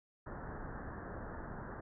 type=low-pass noise; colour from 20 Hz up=pink; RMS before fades=-45 dBFS; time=0.26-1.81 s; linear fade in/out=10 ms; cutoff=1800 Hz; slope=96 dB/octave; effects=none